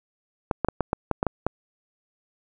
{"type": "clicks", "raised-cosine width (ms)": 1, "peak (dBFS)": -8, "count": 9, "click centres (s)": [0.512, 0.647, 0.686, 0.807, 0.931, 1.113, 1.229, 1.267, 1.466], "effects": []}